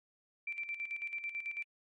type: tone with tremolo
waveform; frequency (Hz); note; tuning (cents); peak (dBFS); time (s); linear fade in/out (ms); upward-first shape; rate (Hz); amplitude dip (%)
sine; 2345; D7; -3; -35; 0.47-1.63; 5; square; 9.1; 65
effects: MP3 48 kbps